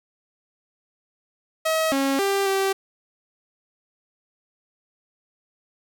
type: tone with pitch steps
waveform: sawtooth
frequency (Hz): 639 / 273.2 / 394.8 / 388.4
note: D#5 / C#4 / G4 / G4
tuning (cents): +46 / -25 / +12 / -16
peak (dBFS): -16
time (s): 1.65-2.73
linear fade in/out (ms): 10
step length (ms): 270
effects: none